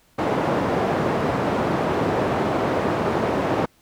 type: band-pass noise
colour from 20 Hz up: white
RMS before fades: -22 dBFS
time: 0.18-3.66 s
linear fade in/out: 10 ms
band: 110 to 710 Hz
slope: 12 dB/octave
effects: pink hiss -59 dBFS RMS until 3.81 s